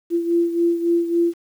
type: beating tone pair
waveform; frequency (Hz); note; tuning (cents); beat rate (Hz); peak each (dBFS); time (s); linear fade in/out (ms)
sine; 340 / 343.6; F4 / F4; -46 / -28; 3.6; -17 / -23; 0.1-1.34; 50
effects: 8-bit